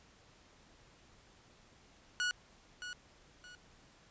sawtooth tone with echo, 1463 Hz, F#6, 20 cents flat, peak -28 dBFS, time 2.2-2.31 s, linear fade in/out 0 ms, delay 620 ms, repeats 2, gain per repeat -10 dB, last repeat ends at 3.55 s, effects pink hiss -63 dBFS RMS until 4.1 s + resampled to 16000 Hz

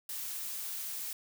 blue noise, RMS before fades -39 dBFS, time 0.09-1.13 s, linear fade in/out 2 ms, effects none

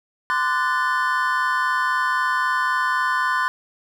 triangle chord, D dominant seventh, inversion third, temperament equal with one note detuned, 1030.9 / 1174.7 / 1480 / 1760 Hz, C6 / D6 / F#6 / A6, -26 / 0 / 0 / 0 cents, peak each -20 / -26 / -22 / -24 dBFS, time 0.3-3.48 s, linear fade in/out 0 ms, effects none

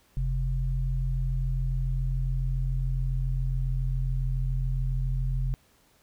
sine tone pair together, 43.65 / 130.81 Hz, F1 / C3, 0 / 0 cents, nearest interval octave + perfect fifth, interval 1900 cents, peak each -26 / -29 dBFS, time 0.17-5.54 s, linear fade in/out 0 ms, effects pink hiss -63 dBFS RMS until 6.02 s

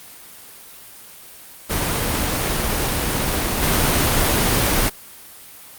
pink noise with level steps, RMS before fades -21 / -17 dBFS, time 1.69-4.9 s, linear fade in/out 20 ms, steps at 3.62 s, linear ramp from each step 5 ms, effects white hiss -41 dBFS RMS until 5.78 s + Opus 32 kbps

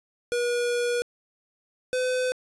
square tone pair in turn, 482.2 / 506.8 Hz, B4 / B4, -41 / +45 cents, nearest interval minor second, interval 86 cents, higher second, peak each -24 dBFS, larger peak neither, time 0.32-1.02 / 1.93-2.32 s, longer first, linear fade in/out 0 ms, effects resampled to 24000 Hz + 9-bit

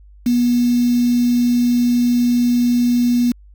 sine tone with quantisation, 242.4 Hz, B3, 32 cents flat, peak -12 dBFS, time 0.26-3.32 s, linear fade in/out 5 ms, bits 5, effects added 50 Hz sine -41 dBFS peak until 3.54 s

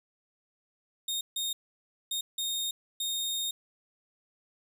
sawtooth tone bursts at uneven times, 3692 Hz, A#7, 17 cents flat, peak -27 dBFS, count 5, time 1.08-1.21 / 1.36-1.53 / 2.11-2.21 / 2.38-2.71 / 3-3.51 s, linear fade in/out 5 ms, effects none

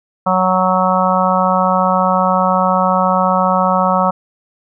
harmonic tone, 185.5 Hz, F#3, 5 cents sharp, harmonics 1 / 3 / 4 / 5 / 6 / 7, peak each -18 / -18 / -18 / -18 / -18 / -18 dBFS, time 0.26-4.11 s, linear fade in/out 10 ms, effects none

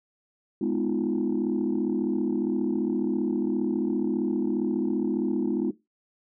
sine chord, F half-diminished seventh, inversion first, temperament just, 209.5 / 251.4 / 314.3 / 349.2 Hz, Ab3 / Cb4 / Eb4 / F4, +15 / +31 / +18 / 0 cents, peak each -28 dBFS, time 0.61-5.71 s, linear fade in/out 5 ms, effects noise-tail reverb RT60 0.2 s tail -17 dB re dry + tanh soft clip ceiling -17 dBFS

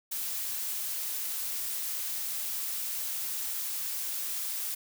blue noise, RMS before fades -34 dBFS, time 0.11-4.75 s, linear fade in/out 10 ms, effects none

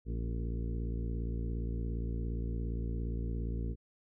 harmonic tone with a mistuned harmonic, 57.3 Hz, A#1, 29 cents flat, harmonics 1 / 2 / 3 / 4 / 5 / 6 / 7 / 8, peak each -34 / -40 / -44 / -46 / -48 / -50 / -51 / -52 dBFS, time 0.05-3.76 s, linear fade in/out 50 ms, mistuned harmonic 5, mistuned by -41 cents, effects none

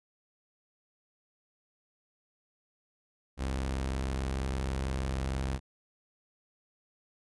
sawtooth tone pair together, 44.32 / 66.4 Hz, F1 / C2, +26 / +26 cents, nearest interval perfect fifth, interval 700 cents, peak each -36 / -27 dBFS, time 3.37-5.6 s, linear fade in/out 50 ms, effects resampled to 24000 Hz

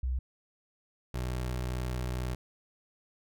sine / 25% pulse tone pair in turn, 63.4 / 62.17 Hz, B1 / B1, +46 / +12 cents, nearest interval unison, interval 34 cents, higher first, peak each -28 dBFS, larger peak neither, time 0.03-0.19 / 1.14-2.35 s, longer second, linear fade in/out 5 ms, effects none

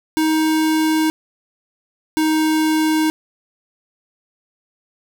square tone pair in turn, 314.7 / 313.2 Hz, D#4 / D#4, +20 / +11 cents, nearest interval unison, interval 9 cents, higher first, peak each -15 dBFS, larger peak neither, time 0.17-1.1 / 2.17-3.1 s, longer neither, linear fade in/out 0 ms, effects none

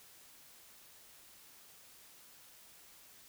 silence, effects white hiss -59 dBFS RMS until 3.28 s

